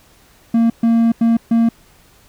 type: tone bursts at uneven times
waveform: triangle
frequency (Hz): 230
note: A#3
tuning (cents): -23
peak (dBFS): -8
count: 4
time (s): 0.54-0.7 / 0.83-1.12 / 1.21-1.37 / 1.51-1.69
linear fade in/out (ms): 5
effects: pink hiss -50 dBFS RMS until 2.28 s